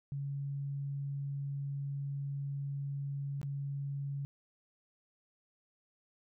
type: tone with dropouts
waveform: sine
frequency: 140.1 Hz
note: C#3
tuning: 19 cents sharp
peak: -35 dBFS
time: 0.12-4.25 s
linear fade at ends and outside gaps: 0 ms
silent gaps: 3.415-3.43 s
effects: none